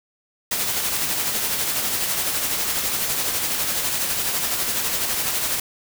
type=noise with tremolo; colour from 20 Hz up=white; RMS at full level=-22 dBFS; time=0.51-5.6 s; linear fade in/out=5 ms; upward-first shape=sine; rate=12 Hz; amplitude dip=35%; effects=none